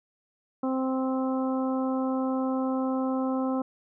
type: harmonic tone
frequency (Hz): 261.6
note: C4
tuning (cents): 0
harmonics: 1 / 2 / 3 / 4 / 5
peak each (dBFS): -26 / -32 / -36 / -38 / -40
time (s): 0.63-3.62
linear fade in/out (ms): 5
effects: none